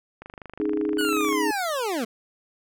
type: click train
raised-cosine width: 0.5 ms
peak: -24 dBFS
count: 29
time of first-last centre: 0.22-1.327 s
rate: 25.3 Hz
type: chord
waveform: sine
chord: C# suspended second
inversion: none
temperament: just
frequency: 277.2 / 311.8 / 415.8 Hz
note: C#4 / D#4 / G#4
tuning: 0 / +4 / +2 cents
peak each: -31 / -25 / -26 dBFS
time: 0.6-1.51 s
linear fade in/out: 0 ms
type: linear sweep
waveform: 25% pulse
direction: down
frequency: 1499 to 209 Hz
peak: -21 dBFS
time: 0.98-2.05 s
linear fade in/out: 10 ms
effects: none